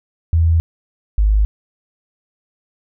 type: tone pair in turn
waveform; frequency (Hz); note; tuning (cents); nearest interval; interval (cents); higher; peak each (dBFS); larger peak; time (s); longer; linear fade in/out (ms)
sine; 82.41 / 51.92; E2 / G#1; 0 / 0; minor sixth; 800; first; -10; neither; 0.33-0.6 / 1.18-1.45; neither; 0
effects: none